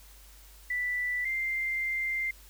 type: tone pair in turn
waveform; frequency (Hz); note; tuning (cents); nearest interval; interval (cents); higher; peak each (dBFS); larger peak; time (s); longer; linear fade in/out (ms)
sine; 1975.5 / 2093; B6 / C7; 0 / 0; minor second; 100; second; -28; neither; 0.7-1.25 / 1.25-2.31; second; 5
effects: added 50 Hz sine -52 dBFS peak until 2.49 s + white hiss -56 dBFS RMS until 2.49 s